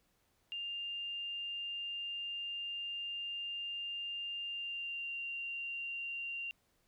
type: tone with pitch glide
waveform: sine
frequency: 2800 to 2771 Hz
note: F7 to F7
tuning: +4 to -14 cents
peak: -38 dBFS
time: 0.52-6.51 s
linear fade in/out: 0 ms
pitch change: -18 cents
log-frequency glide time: 4.45-5.18 s
effects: pink hiss -75 dBFS RMS until 6.87 s